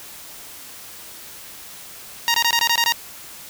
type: tone bursts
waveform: 10% pulse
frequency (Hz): 935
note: A#5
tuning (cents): +5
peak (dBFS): -7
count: 8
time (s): 2.28-2.923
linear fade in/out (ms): 0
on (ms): 62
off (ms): 21
effects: white hiss -39 dBFS RMS until 3.49 s